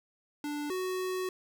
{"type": "tone pair in turn", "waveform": "square", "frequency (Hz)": [293.7, 370.7], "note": ["D4", "F#4"], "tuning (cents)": [0, 3], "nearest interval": "major third", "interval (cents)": 403, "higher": "second", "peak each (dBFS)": [-34, -32], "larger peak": "second", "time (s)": [[0.44, 0.7], [0.7, 1.29]], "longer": "second", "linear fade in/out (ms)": 2, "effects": []}